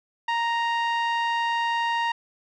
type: tone with low-pass filter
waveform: sawtooth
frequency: 932.3 Hz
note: A#5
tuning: in tune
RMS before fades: -25 dBFS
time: 0.28-2.12 s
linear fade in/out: 5 ms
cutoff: 2800 Hz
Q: 1
effects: none